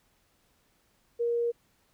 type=tone; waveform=sine; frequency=471.5 Hz; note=A#4; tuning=20 cents sharp; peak=-25 dBFS; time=1.19-1.52 s; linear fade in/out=20 ms; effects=pink hiss -69 dBFS RMS until 1.93 s